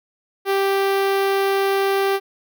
sawtooth tone with notch filter, 392 Hz, G4, in tune, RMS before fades -19 dBFS, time 0.45-2.2 s, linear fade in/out 50 ms, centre 7400 Hz, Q 0.8, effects none

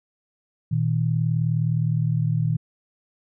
sine tone pair together, 117.8 / 157.34 Hz, A#2 / D#3, +19 / +20 cents, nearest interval perfect fourth, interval 501 cents, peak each -22 dBFS, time 0.71-2.57 s, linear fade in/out 10 ms, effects none

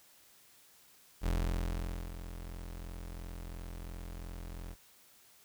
35% pulse tone with ADSR envelope, 42.9 Hz, F1, 30 cents flat, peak -27 dBFS, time 1.21-4.76 s, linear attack 55 ms, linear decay 860 ms, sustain -13 dB, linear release 48 ms, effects white hiss -62 dBFS RMS until 5.44 s

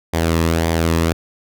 sawtooth tone with flanger, 82.41 Hz, E2, in tune, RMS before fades -17 dBFS, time 0.13-1.13 s, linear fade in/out 10 ms, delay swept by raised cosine 0.72 to 1.37 ms, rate 1.8 Hz, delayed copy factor -0.5, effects none

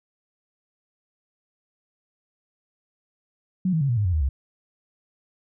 sine tone with pitch steps, 185 / 160.12 / 138.59 / 119.96 / 103.83 / 89.87 / 77.78 / 67.32 Hz, F#3 / D#3 / C#3 / B2 / G#2 / F#2 / D#2 / C2, 0 / +50 / 0 / -50 / 0 / -50 / 0 / +50 cents, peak -19 dBFS, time 3.65-4.29 s, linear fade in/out 5 ms, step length 80 ms, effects none

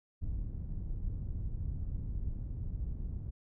pink low-pass noise, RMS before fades -37 dBFS, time 0.21-3.31 s, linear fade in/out 20 ms, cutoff 110 Hz, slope 12 dB/octave, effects none

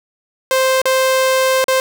sawtooth tone with dropouts, 523.3 Hz, C5, in tune, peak -8 dBFS, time 0.51-1.8 s, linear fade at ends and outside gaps 1 ms, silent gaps 0.817-0.855 / 1.642-1.682 s, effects none

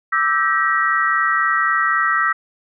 sine chord, E half-diminished seventh, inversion third, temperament equal with one note detuned, 1174.7 / 1318.5 / 1568 / 1908.2 Hz, D6 / E6 / G6 / Bb6, 0 / 0 / 0 / +40 cents, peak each -23 / -18 / -23 / -19 dBFS, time 0.12-2.33 s, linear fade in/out 10 ms, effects none

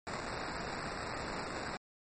blue noise with sample-and-hold, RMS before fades -40 dBFS, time 0.07-1.77 s, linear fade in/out 0 ms, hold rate 3150 Hz, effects MP3 32 kbps

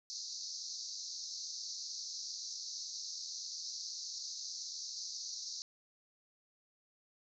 white band-pass noise, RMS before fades -44 dBFS, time 0.1-5.62 s, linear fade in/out 0 ms, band 4100 to 6400 Hz, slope 96 dB/octave, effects none

